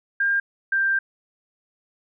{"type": "tone pair in turn", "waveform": "sine", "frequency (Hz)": [1603, 1580], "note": ["G6", "G6"], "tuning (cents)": [38, 13], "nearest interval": "unison", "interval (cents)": 25, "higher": "first", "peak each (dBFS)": -18, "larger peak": "neither", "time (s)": [[0.2, 0.4], [0.72, 0.99]], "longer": "second", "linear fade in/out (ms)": 5, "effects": []}